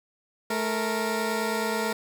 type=tone pair together; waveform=15% pulse; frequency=217.6 / 464.5 Hz; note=A3 / A#4; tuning=-19 / -6 cents; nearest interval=octave + minor second; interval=1313 cents; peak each=-22 dBFS; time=0.5-1.93 s; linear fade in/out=5 ms; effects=none